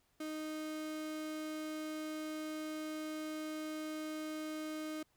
35% pulse tone, 310 Hz, D#4, 6 cents flat, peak -38 dBFS, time 0.2-5.03 s, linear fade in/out 5 ms, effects pink hiss -75 dBFS RMS until 5.16 s

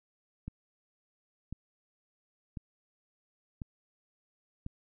click train, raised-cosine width 5 ms, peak -26 dBFS, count 5, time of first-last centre 0.48-4.664 s, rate 0.956 Hz, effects none

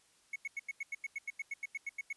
triangle tone bursts, 2200 Hz, C#7, 14 cents flat, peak -34 dBFS, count 16, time 0.33-2.129 s, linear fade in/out 5 ms, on 29 ms, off 89 ms, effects white hiss -68 dBFS RMS until 2.16 s + resampled to 24000 Hz

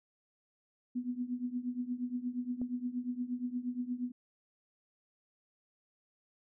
sine tone with tremolo, 246.9 Hz, B3, in tune, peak -30 dBFS, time 0.95-4.12 s, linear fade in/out 10 ms, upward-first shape triangle, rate 8.5 Hz, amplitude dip 90%
click, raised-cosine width 2 ms, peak -32 dBFS, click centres 2.616 s
effects none

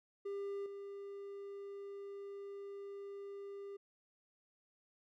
triangle tone with level steps, 399.3 Hz, G4, 32 cents sharp, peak -37 / -43 dBFS, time 0.25-3.77 s, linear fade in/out 10 ms, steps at 0.66 s, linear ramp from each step 2 ms, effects none

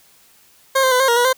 20% pulse tone with pitch steps, 535 / 521 / 503 / 533 / 471.4 / 484.5 / 519 Hz, C5 / C5 / B4 / C5 / A#4 / B4 / C5, +38 / -7 / +32 / +32 / +19 / -33 / -14 cents, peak -8 dBFS, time 0.75-1.331 s, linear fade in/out 10 ms, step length 83 ms, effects white hiss -52 dBFS RMS until 1.37 s

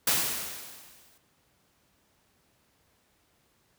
white noise with exponential decay, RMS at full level -23 dBFS, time 0.07-1.18 s, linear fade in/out 5 ms, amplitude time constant 240 ms, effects pink hiss -68 dBFS RMS until 3.78 s + high-pass 60 Hz 12 dB/octave

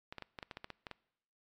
clicks, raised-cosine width 0.3 ms, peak -27 dBFS, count 11, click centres 0.125 / 0.183 / 0.223 / 0.388 / 0.428 / 0.512 / 0.571 / 0.644 / 0.703 / 0.868 / 0.913 s, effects noise-tail reverb RT60 0.8 s tail -23 dB re dry + MP3 64 kbps

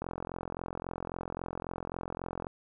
click train, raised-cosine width 1 ms, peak -22 dBFS, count 108, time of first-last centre 0.02-2.469 s, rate 43.7 Hz, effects none

